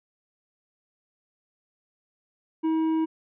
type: tone with hard clipping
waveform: triangle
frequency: 320 Hz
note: D#4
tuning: 49 cents sharp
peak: -23 dBFS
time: 2.63-3.06 s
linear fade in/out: 20 ms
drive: 9 dB
effects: resampled to 8000 Hz